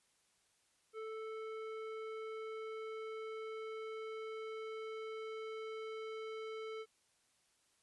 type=tone with low-pass filter sweep; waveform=square; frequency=440 Hz; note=A4; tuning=in tune; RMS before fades=-45 dBFS; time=0.93-6.86 s; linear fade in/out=50 ms; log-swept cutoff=1900 to 3000 Hz; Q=1.1; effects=white hiss -75 dBFS RMS until 7.82 s + resampled to 24000 Hz